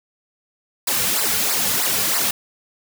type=noise with flanger; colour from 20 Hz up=white; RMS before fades=-20 dBFS; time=0.87-2.31 s; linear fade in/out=5 ms; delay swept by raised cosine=0.3 to 3.2 ms; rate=3.1 Hz; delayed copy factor=-0.85; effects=none